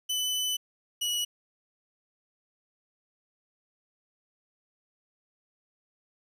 sawtooth tone pair in turn, 3002 / 2928 Hz, F#7 / F#7, +24 / -19 cents, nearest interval unison, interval 43 cents, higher first, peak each -24 dBFS, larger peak neither, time 0.09-0.57 / 1.01-1.25 s, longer first, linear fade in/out 10 ms, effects resampled to 32000 Hz + 10-bit

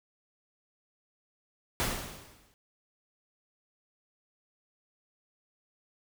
pink noise with exponential decay, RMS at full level -28 dBFS, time 1.8-2.54 s, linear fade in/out 0 ms, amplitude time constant 160 ms, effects none

